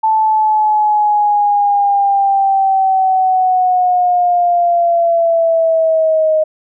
sine linear sweep, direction down, 880 to 622.3 Hz, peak -9 dBFS, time 0.03-6.44 s, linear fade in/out 10 ms, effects none

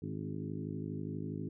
harmonic tone with a mistuned harmonic, 52.3 Hz, G#1, 13 cents sharp, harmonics 2 / 3 / 4 / 5 / 6 / 7 / 8, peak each -44 / -41 / -45 / -44 / -46 / -48 / -50 dBFS, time 0.02-1.49 s, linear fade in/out 5 ms, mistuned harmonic 6, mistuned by -33 cents, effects none

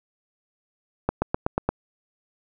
accelerating click train, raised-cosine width 1 ms, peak -7 dBFS, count 6, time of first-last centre 1.09-1.69 s, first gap 130 ms, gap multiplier 0.96, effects none

